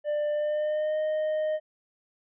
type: tone with pitch glide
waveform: triangle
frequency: 594 to 618.2 Hz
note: D5 to D#5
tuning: +20 to -11 cents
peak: -23 dBFS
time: 0.04-1.6 s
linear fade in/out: 50 ms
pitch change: +69 cents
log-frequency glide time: 0.31-0.99 s
effects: resampled to 8000 Hz